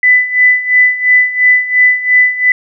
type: tone with tremolo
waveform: sine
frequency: 1997 Hz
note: B6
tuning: 19 cents sharp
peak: -3 dBFS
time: 0.03-2.52 s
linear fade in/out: 2 ms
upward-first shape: sine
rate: 2.9 Hz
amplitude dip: 80%
effects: none